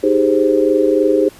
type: chord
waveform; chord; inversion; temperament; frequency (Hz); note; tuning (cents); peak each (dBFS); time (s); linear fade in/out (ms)
sine; Ab major seventh; second; equal; 311.1 / 392 / 415.3 / 523.3; Eb4 / G4 / Ab4 / C5; 0 / 0 / 0 / 0; -16; 0.03-1.29; 10
effects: pink hiss -42 dBFS RMS until 1.39 s + resampled to 32000 Hz